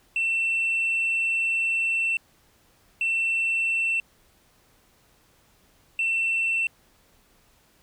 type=tone bursts at uneven times; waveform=sine; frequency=2690 Hz; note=E7; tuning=34 cents sharp; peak=-20 dBFS; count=3; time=0.16-2.17 / 3.01-4 / 5.99-6.67 s; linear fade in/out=2 ms; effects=tanh soft clip ceiling -19 dBFS + pink hiss -61 dBFS RMS until 7.82 s